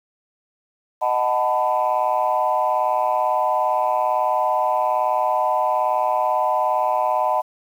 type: chord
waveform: sine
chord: B dominant seventh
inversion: first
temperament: equal with one note detuned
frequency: 622.3 / 740 / 880 / 998.7 Hz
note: D#5 / F#5 / A5 / B5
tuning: 0 / 0 / 0 / +19 cents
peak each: -22 dBFS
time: 1.01-7.42 s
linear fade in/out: 20 ms
effects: tanh soft clip ceiling -9 dBFS + 8-bit